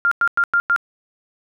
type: tone bursts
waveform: sine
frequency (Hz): 1396.9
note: F6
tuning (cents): 0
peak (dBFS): -13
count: 5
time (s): 0.05-0.762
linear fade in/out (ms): 0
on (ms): 64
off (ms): 98
effects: none